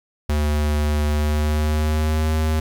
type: tone with pitch glide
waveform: square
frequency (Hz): 74.7 to 78.28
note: D2 to D#2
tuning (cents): +30 to +11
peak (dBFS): -18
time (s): 0.29-2.6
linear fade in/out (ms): 5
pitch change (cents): +81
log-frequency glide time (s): 1.15-2.31
effects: 9-bit